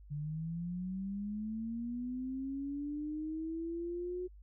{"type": "linear sweep", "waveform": "sine", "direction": "up", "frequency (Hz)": [143.9, 365.5], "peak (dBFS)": -36, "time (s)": [0.1, 4.28], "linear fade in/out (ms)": 20, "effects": ["added 50 Hz sine -52 dBFS peak until 4.42 s"]}